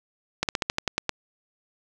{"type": "slowing click train", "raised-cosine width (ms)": 0.2, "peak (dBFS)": -6, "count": 9, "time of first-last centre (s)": [0.43, 1.093], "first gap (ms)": 58, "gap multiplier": 1.1, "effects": []}